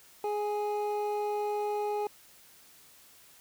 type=tone pair together; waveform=triangle; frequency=417.2 / 830.6 Hz; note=G#4 / G#5; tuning=+8 / 0 cents; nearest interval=octave; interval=1192 cents; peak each=-29 / -31 dBFS; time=0.24-2.07 s; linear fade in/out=2 ms; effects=white hiss -57 dBFS RMS until 3.4 s